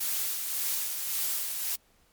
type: noise with tremolo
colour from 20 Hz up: blue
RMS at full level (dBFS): -29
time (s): 0-1.76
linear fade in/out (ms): 10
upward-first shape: sine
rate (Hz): 1.8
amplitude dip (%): 40
effects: pink hiss -65 dBFS RMS until 2.12 s + MP3 96 kbps